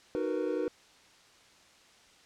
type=chord; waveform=triangle; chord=B major seventh; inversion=first; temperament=just; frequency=308.7 / 370.4 / 463 / 493.9 Hz; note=D#4 / F#4 / A#4 / B4; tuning=-14 / +2 / -12 / 0 cents; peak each=-33 dBFS; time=0.15-0.68 s; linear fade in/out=0 ms; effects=white hiss -59 dBFS RMS until 2.25 s + low-pass 6000 Hz 12 dB/octave